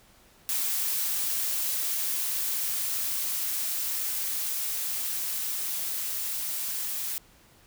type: noise with level ramp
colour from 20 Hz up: blue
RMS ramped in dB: -28 to -32 dBFS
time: 0.49-7.18 s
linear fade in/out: 0 ms
effects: pink hiss -58 dBFS RMS until 7.66 s